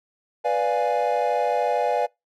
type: chord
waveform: triangle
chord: B diminished seventh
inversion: none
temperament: equal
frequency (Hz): 493.9 / 587.3 / 698.5 / 830.6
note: B4 / D5 / F5 / Ab5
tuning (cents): 0 / 0 / 0 / 0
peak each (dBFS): -23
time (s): 0.44-2.07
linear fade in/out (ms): 20
effects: noise-tail reverb RT60 0.2 s tail -25 dB re dry + tanh soft clip ceiling -9 dBFS